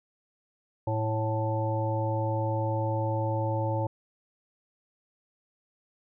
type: harmonic tone with a mistuned harmonic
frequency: 110 Hz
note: A2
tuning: in tune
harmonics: 1 / 3 / 5 / 7 / 8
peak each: -28 / -35 / -32 / -41 / -33 dBFS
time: 0.87-3.87 s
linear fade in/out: 5 ms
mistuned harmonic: 7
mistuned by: -22 cents
effects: none